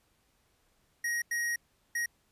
square tone bursts at uneven times, 1886 Hz, A#6, 20 cents sharp, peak -30 dBFS, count 3, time 1.04-1.22 / 1.31-1.56 / 1.95-2.06 s, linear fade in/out 5 ms, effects pink hiss -71 dBFS RMS until 2.31 s + resampled to 32000 Hz

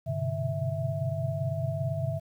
sine tone cluster, 101.1 / 126.3 / 131.3 / 149 / 656 Hz, G#2 / B2 / C3 / D3 / E5, -46 / +39 / +6 / +25 / -9 cents, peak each -34 / -37 / -33 / -33 / -34 dBFS, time 0.06-2.2 s, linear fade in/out 20 ms, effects 10-bit

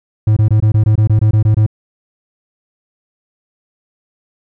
triangle tone bursts, 107.7 Hz, A2, 37 cents flat, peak -5 dBFS, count 12, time 0.27-1.664 s, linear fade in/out 5 ms, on 96 ms, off 22 ms, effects none

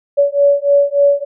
sine beating tone pair, 566 / 569.4 Hz, C#5 / C#5, +36 / +46 cents, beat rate 3.4 Hz, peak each -12 dBFS, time 0.17-1.25 s, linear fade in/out 20 ms, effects none

